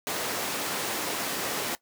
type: high-pass noise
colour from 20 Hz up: pink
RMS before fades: -31 dBFS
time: 0.07-1.75 s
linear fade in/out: 0 ms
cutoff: 280 Hz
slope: 12 dB/octave
effects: noise-tail reverb RT60 0.1 s tail -18 dB re dry